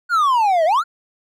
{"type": "exponential two-way sweep", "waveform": "triangle", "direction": "down then up", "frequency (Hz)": [1480, 615, 1480], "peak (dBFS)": -11, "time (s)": [0.09, 0.84], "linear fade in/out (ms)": 50, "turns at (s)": 0.65, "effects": []}